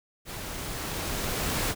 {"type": "noise with level ramp", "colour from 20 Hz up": "pink", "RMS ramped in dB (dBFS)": [-38, -27], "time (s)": [0.25, 1.75], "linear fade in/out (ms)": 50, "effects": []}